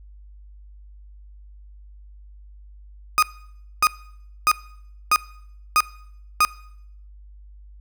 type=tone bursts; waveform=35% pulse; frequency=1241 Hz; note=D#6; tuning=5 cents flat; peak=-12 dBFS; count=6; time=3.18-6.45 s; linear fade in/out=0 ms; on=45 ms; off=600 ms; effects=noise-tail reverb RT60 0.7 s tail -21 dB re dry + added 50 Hz sine -42 dBFS peak until 7.8 s